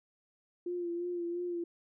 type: tone with vibrato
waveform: sine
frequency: 348.2 Hz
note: F4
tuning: 5 cents flat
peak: -33 dBFS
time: 0.66-1.64 s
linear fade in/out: 5 ms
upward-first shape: sine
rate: 2.9 Hz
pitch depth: 33 cents each way
effects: none